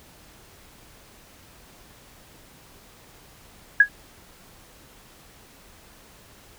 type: tone with exponential decay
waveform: sine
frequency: 1661.2 Hz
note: G#6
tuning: in tune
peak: -6 dBFS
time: 3.8-3.89 s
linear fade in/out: 5 ms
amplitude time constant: 18 ms
effects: pink hiss -51 dBFS RMS until 6.58 s